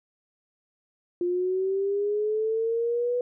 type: linear sweep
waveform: sine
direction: up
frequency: 349.2 to 493.9 Hz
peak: -23 dBFS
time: 1.21-3.21 s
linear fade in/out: 2 ms
effects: none